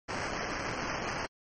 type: noise with sample-and-hold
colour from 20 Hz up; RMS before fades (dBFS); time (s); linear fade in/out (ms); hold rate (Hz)
blue; -35; 0.08-1.27; 20; 3675
effects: low-pass 12000 Hz 12 dB/octave + MP3 32 kbps